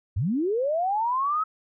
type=linear sweep; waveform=sine; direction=up; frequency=77.78 to 1300 Hz; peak=-22 dBFS; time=0.16-1.44 s; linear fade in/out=10 ms; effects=none